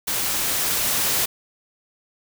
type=noise with level ramp; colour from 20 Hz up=white; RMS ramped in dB=-24 to -21 dBFS; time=0.07-1.26 s; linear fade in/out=10 ms; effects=none